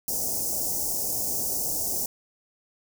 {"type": "band-stop noise", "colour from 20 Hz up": "white", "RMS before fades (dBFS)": -28, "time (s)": [0.08, 2.06], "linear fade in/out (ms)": 2, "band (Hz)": [810, 5300], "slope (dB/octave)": 48, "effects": []}